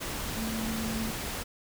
sine tone in noise, 222.5 Hz, A3, 20 cents sharp, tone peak -32 dBFS, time 0.36-1.12 s, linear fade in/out 20 ms, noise pink, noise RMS -35 dBFS, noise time 0-1.44 s, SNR 0 dB, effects none

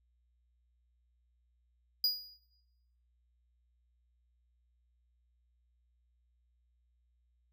square tone with exponential decay, 4900 Hz, D#8, 27 cents flat, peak -25 dBFS, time 2.04-2.34 s, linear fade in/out 2 ms, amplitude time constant 65 ms, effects noise-tail reverb RT60 1.0 s tail -22 dB re dry + added 60 Hz sine -70 dBFS peak until 7.52 s

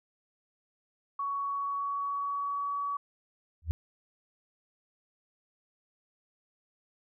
sine tone with pitch glide, 1119 to 1135.3 Hz, C#6 to C#6, +16 to +41 cents, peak -30 dBFS, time 1.19-2.97 s, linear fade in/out 5 ms, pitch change +25 cents, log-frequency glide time 1.38-2.78 s
sine tone with exponential growth, 80.9 Hz, E2, 32 cents flat, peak -21 dBFS, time 3.62-3.71 s, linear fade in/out 0 ms, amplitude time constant 18 ms
effects none

